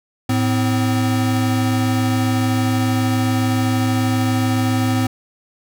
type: tone pair together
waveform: square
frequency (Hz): 108.2 / 256.8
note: A2 / C4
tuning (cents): -29 / -32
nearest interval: octave + minor third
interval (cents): 1497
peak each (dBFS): -19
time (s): 0.29-5.07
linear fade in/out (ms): 5
effects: none